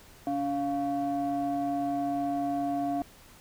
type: ring-modulated tone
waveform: triangle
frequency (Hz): 207.7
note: G#3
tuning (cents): 0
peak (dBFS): -22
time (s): 0.27-3.02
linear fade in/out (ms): 0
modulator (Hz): 492
effects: pink hiss -54 dBFS RMS until 3.4 s